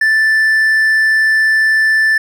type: tone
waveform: triangle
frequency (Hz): 1762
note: A6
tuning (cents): +2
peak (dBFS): -7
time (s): 0.01-2.18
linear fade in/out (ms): 5
effects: none